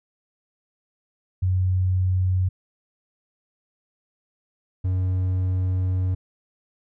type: tone pair in turn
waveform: sine / triangle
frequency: 92.5 / 92.5 Hz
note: F#2 / F#2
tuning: 0 / 0 cents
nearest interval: unison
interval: 0 cents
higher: neither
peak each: -18 dBFS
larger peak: neither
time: 1.42-2.49 / 4.84-6.15 s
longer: second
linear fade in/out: 10 ms
effects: none